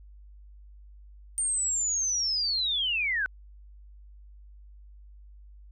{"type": "linear sweep", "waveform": "sine", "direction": "down", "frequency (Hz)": [8870, 1480], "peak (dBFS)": -25, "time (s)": [1.38, 3.26], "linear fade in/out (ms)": 0, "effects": ["added 50 Hz sine -47 dBFS peak until 5.71 s"]}